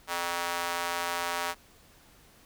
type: tone with high-pass filter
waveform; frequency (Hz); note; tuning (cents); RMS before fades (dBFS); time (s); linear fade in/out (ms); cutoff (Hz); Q
square; 86.5; F2; -16; -32; 0.07-1.55; 50; 900; 1.2
effects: pink hiss -58 dBFS RMS until 2.45 s